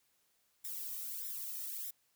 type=noise with flanger; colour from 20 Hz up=violet; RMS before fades=-42 dBFS; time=0.64-1.91 s; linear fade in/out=10 ms; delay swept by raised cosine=0.54 to 1.64 ms; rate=1.6 Hz; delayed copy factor=+1; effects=white hiss -75 dBFS RMS until 2.15 s